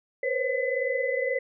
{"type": "tone cluster", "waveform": "sine", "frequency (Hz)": [483.9, 521, 543, 2015], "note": ["B4", "C5", "C#5", "B6"], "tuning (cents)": [-35, -7, -36, 34], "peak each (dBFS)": -30, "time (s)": [0.23, 1.39], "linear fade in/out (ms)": 5, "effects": []}